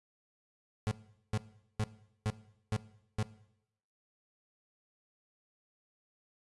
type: tone bursts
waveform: 35% pulse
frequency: 107.7 Hz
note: A2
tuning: 37 cents flat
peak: -28 dBFS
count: 6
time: 0.87-3.228 s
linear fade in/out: 0 ms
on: 43 ms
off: 420 ms
effects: noise-tail reverb RT60 0.8 s tail -18 dB re dry + resampled to 24000 Hz